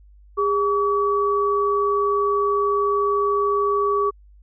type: tone pair together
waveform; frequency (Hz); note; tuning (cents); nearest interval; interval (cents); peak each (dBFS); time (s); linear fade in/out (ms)
sine; 406.7 / 1139.7; G#4 / C#6; -36 / +48; octave + tritone; 1784; -20; 0.37-4.11; 20
effects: added 50 Hz sine -46 dBFS peak until 4.42 s

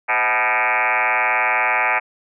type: tone with frequency modulation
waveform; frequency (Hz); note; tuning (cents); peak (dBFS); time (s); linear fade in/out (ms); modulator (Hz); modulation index
sine; 1563; G6; -6; -15; 0.08-2; 20; 116; 7.6
effects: none

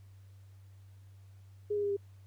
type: tone with pitch steps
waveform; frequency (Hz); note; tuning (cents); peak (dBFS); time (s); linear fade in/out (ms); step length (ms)
sine; 415.3 / 410.1 / 404.9 / 399.8; G#4 / G#4 / G#4 / G4; 0 / -22 / -44 / +34; -29; 1.7-1.968; 10; 67
effects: added 97 Hz sine -52 dBFS peak until 2.26 s + pink hiss -71 dBFS RMS until 2.26 s

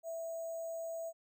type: tone with sample-and-hold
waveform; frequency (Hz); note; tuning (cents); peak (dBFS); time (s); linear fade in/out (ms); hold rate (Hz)
sine; 659.3; E5; 0; -38; 0.03-1.13; 50; 7350
effects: none

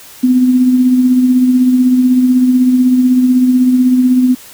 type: tone with tremolo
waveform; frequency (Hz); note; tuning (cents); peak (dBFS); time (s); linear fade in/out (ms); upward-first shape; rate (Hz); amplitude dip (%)
sine; 252.7; B3; +40; -4; 0.23-4.35; 10; triangle; 16; 45
effects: white hiss -36 dBFS RMS until 4.53 s

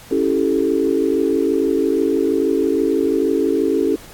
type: chord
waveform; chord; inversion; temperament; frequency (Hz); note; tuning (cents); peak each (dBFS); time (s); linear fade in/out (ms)
sine; A dominant seventh; first; equal with one note detuned; 277.2 / 329.6 / 392 / 438.2; C#4 / E4 / G4 / A4; 0 / 0 / 0 / -7; -20; 0.11-3.96; 5
effects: pink hiss -41 dBFS RMS until 4.13 s + AAC 64 kbps

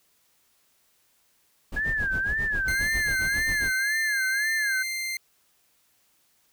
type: noise with tremolo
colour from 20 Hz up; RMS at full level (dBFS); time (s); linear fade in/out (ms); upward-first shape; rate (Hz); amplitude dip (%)
brown; -31; 1.72-3.72; 5; sine; 7.4; 90
type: tone with vibrato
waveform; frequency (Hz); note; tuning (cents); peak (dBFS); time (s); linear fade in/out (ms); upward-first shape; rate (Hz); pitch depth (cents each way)
sine; 1661.2; G#6; 0; -24; 1.76-4.83; 10; sine; 1.9; 140
type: tone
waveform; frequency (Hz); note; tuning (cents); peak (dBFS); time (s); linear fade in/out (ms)
sawtooth; 2093; C7; 0; -25; 2.68-5.17; 2
effects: white hiss -66 dBFS RMS until 6.52 s

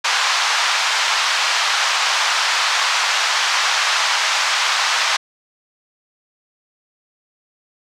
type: band-pass noise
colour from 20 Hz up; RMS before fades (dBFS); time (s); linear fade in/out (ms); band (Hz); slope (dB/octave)
pink; -18; 0.04-5.17; 10; 890 to 6200; 24
effects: none

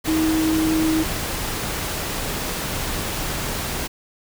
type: tone in noise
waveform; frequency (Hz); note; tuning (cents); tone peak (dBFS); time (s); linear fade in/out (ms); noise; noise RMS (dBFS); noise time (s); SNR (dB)
sine; 317.3; D#4; +34; -17; 0.07-1.04; 20; pink; -26; 0.04-3.88; +6
effects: none

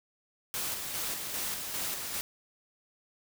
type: noise with tremolo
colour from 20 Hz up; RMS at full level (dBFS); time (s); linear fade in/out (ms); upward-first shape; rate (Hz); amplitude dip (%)
white; -34; 0.54-2.21; 0; square; 2.5; 35
effects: none

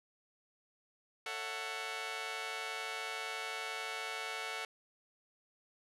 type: chord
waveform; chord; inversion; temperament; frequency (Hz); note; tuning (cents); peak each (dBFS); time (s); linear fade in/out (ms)
10% pulse; F# minor seventh; first; just; 444 / 555 / 666 / 740; A4 / C#5 / E5 / F#5; +16 / +2 / +18 / 0; -36 / -40 / -40 / -35; 1.26-4.65; 2
effects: low-pass 9000 Hz 12 dB/octave

